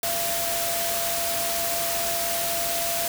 sine tone in noise, 680 Hz, F5, 46 cents flat, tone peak -29 dBFS, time 0.03-3.08 s, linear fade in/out 2 ms, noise white, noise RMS -27 dBFS, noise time 0.03-3.08 s, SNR -5 dB, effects none

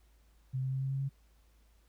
sine tone with pitch steps, 130.4 / 131.69 / 132.99 / 134.3 / 135.62 / 136.96 Hz, C3 / C3 / C3 / C3 / C#3 / C#3, -5 / +12 / +29 / +46 / -38 / -20 cents, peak -31 dBFS, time 0.53-1.094 s, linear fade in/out 20 ms, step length 94 ms, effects added 54 Hz sine -62 dBFS peak until 1.88 s + pink hiss -72 dBFS RMS until 1.88 s

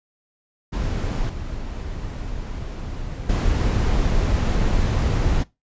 brown noise with level steps, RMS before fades -23 / -30 / -19 dBFS, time 0.72-5.44 s, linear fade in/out 20 ms, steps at 1.29 / 3.29 s, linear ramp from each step 5 ms, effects noise-tail reverb RT60 0.2 s tail -19 dB re dry + resampled to 16000 Hz

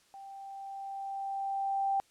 sine tone with level ramp, 785 Hz, G5, 2 cents sharp, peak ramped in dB -45 to -26 dBFS, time 0.14-2 s, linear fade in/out 0 ms, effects white hiss -66 dBFS RMS until 2.1 s + low-pass 9000 Hz 12 dB/octave

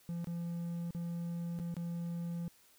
triangle tone with dropouts, 170.7 Hz, F3, 39 cents flat, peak -34 dBFS, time 0.09-2.48 s, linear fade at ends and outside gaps 0 ms, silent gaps 0.244-0.271 / 0.907-0.948 / 1.589-1.598 / 1.742-1.767 s, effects white hiss -65 dBFS RMS until 2.78 s

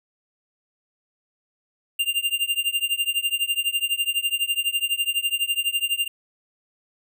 square tone with tremolo, 2794 Hz, F7, in tune, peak -18 dBFS, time 1.99-6.08 s, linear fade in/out 5 ms, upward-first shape triangle, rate 12 Hz, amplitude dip 100%, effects none

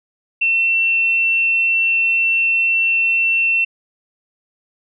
sine tone, 2699 Hz, E7, 40 cents sharp, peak -13 dBFS, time 0.41-3.65 s, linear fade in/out 10 ms, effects none

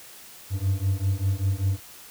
triangle beating tone pair, 94.4 / 99.5 Hz, F#2 / G2, +35 / +26 cents, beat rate 5.1 Hz, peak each -23 dBFS, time 0.5-1.8 s, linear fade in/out 50 ms, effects white hiss -46 dBFS RMS until 2.1 s

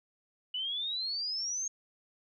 sine exponential sweep, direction up, 2941 to 6530 Hz, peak -32 dBFS, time 0.54-1.68 s, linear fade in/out 5 ms, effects none

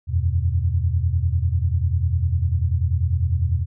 sine chord, E suspended second, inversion none, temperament equal, 82.41 / 92.5 / 123.47 Hz, E2 / F#2 / B2, 0 / 0 / 0 cents, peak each -20 / -22 / -25 dBFS, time 0.07-3.66 s, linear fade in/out 50 ms, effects none

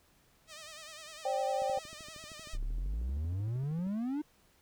5% pulse tone with vibrato, 622.3 Hz, D#5, in tune, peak -35 dBFS, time 0.47-2.58 s, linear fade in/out 50 ms, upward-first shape sine, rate 9.9 Hz, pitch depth 78 cents each way
sine chord, C suspended second, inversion none, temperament equal with one note detuned, 533.6 / 587.3 / 784 Hz, C5 / D5 / G5, +34 / 0 / 0 cents, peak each -34 / -36 / -33 dBFS, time 1.25-1.79 s, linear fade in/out 5 ms
click train, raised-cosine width 3 ms, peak -40 dBFS, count 30, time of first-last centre 1.62-3.868 s, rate 12.9 Hz
triangle exponential sweep, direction up, 30.11 to 309.6 Hz, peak -30 dBFS, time 2.53-4.22 s, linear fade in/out 10 ms
effects pink hiss -67 dBFS RMS until 4.61 s

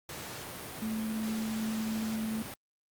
sine tone in noise, 220 Hz, A3, in tune, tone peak -31 dBFS, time 0.82-2.42 s, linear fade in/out 2 ms, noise pink, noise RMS -41 dBFS, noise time 0.09-2.54 s, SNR +7 dB, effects high-pass 100 Hz 12 dB/octave + Opus 48 kbps

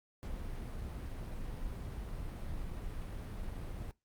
brown noise, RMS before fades -41 dBFS, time 0.23-3.91 s, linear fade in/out 0 ms, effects noise-tail reverb RT60 0.2 s tail -20 dB re dry + Opus 48 kbps

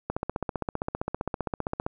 click train, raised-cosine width 1 ms, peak -14 dBFS, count 28, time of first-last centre 0.1-1.865 s, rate 15.3 Hz, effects none

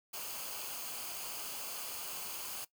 white noise with comb filter, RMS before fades -42 dBFS, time 0.13-2.65 s, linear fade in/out 10 ms, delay 0.53 ms, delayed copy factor -0.55, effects noise-tail reverb RT60 0.1 s tail -18 dB re dry

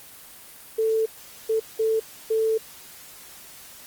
sine tone bursts at uneven times, 442.9 Hz, A4, 11 cents sharp, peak -19 dBFS, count 4, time 0.78-1.06 / 1.49-1.6 / 1.79-2 / 2.3-2.58 s, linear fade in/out 10 ms, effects white hiss -45 dBFS RMS until 3.86 s + Opus 24 kbps

